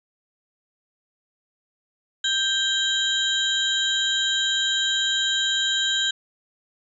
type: tone cluster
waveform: sine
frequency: 1579 / 3159 / 3859 / 7090 Hz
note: G6 / G7 / B7 / A8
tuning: +12 / +13 / -41 / +12 cents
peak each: -26 / -24 / -25 / -31 dBFS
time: 2.24-6.11 s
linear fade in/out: 5 ms
effects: none